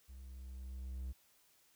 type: tone with level ramp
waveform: triangle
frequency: 64.2 Hz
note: C2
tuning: 32 cents flat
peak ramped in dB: -48 to -37 dBFS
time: 0.08-1.13 s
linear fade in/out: 20 ms
effects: white hiss -70 dBFS RMS until 1.75 s